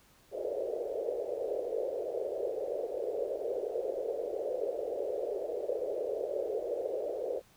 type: band-pass noise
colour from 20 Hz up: pink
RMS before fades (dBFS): -35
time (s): 0.31-7.42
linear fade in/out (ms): 50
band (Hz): 420 to 580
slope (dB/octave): 48
effects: pink hiss -63 dBFS RMS until 7.56 s